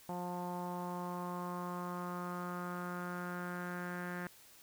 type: tone with low-pass filter sweep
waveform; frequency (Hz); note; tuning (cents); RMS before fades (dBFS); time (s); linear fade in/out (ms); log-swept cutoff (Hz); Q
sawtooth; 177.5; F3; +28; -41; 0.09-4.27; 0; 850 to 1700; 4.6
effects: white hiss -60 dBFS RMS until 4.62 s